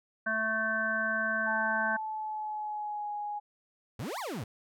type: harmonic tone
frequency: 220 Hz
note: A3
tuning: in tune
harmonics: 1 / 3 / 5 / 7 / 8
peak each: -39 / -36 / -38 / -29 / -40 dBFS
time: 0.26-1.97 s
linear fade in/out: 10 ms
type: tone with pitch glide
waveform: sine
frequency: 880 to 830.6 Hz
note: A5 to G#5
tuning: 0 to 0 cents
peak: -33 dBFS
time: 1.46-3.4 s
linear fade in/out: 20 ms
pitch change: -100 cents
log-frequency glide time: 1.76-3.11 s
type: exponential two-way sweep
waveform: 35% pulse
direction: up then down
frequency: 92.5 to 1182 to 92.5 Hz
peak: -33 dBFS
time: 3.99-4.44 s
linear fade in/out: 5 ms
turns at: 4.19 s
effects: none